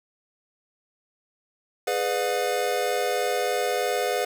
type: chord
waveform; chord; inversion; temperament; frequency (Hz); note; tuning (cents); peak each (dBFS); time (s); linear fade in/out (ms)
square; G# diminished seventh; none; just; 415.3 / 498.4 / 598 / 717.6; G#4 / B4 / D5 / F5; 0 / +16 / +31 / +47; -30 / -28 / -32 / -29; 1.87-4.25; 5
effects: none